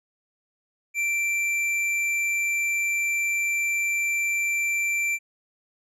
sine tone with hard clipping, 2349 Hz, D7, in tune, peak -24 dBFS, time 0.94-5.19 s, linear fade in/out 50 ms, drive 8 dB, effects none

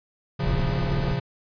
square chord, Bb minor, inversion none, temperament equal with one note detuned, 116.54 / 136.6 / 174.61 Hz, Bb2 / Db3 / F3, 0 / -25 / 0 cents, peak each -32 / -27 / -31 dBFS, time 0.39-1.2 s, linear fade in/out 10 ms
brown noise, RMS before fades -27 dBFS, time 0.43-1.14 s, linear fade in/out 10 ms
effects resampled to 11025 Hz

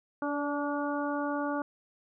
harmonic tone with a mistuned harmonic, 288.3 Hz, D4, 32 cents flat, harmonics 1 / 2 / 3 / 4 / 5, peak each -32 / -35 / -37 / -38 / -39 dBFS, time 0.22-1.62 s, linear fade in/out 2 ms, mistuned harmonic 2, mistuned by +16 cents, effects none

